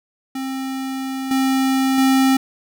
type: tone with level steps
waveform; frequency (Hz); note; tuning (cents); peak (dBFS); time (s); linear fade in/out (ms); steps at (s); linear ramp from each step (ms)
square; 265.4; C4; +25; -24 / -16 / -13; 0.35-2.37; 5; 1.31 / 1.98; 2
effects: none